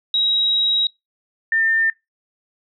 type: tone pair in turn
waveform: sine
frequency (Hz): 3830 / 1802.3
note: A#7 / A6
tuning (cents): +46 / +41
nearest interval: octave + minor second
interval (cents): 1305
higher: first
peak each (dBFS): -15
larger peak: neither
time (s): 0.14-0.87 / 1.52-1.9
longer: first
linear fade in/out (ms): 2
effects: noise-tail reverb RT60 0.2 s tail -24 dB re dry